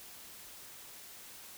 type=silence; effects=white hiss -51 dBFS RMS until 1.57 s